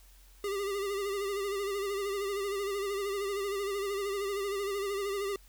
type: tone with vibrato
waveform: square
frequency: 399.1 Hz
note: G4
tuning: 31 cents sharp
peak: -32 dBFS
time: 0.44-5.36 s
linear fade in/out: 2 ms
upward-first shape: sine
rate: 13 Hz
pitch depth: 55 cents each way
effects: added 45 Hz sine -55 dBFS peak until 5.48 s + white hiss -62 dBFS RMS until 5.48 s